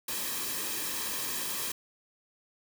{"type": "noise with comb filter", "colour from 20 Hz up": "white", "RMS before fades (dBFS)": -34, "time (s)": [0.08, 1.72], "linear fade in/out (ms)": 5, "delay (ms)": 1.4, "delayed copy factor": -0.6, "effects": []}